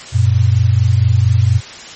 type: tone pair together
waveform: sine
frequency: 93.5 / 117.8 Hz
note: F#2 / A#2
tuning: +19 / +19 cents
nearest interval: major third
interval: 400 cents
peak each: -11 dBFS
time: 0.12-1.61 s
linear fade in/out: 50 ms
effects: white hiss -32 dBFS RMS until 1.95 s + MP3 32 kbps